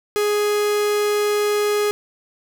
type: tone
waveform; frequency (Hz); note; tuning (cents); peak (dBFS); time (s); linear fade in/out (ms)
45% pulse; 416; G#4; +3; -17; 0.16-1.91; 0
effects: none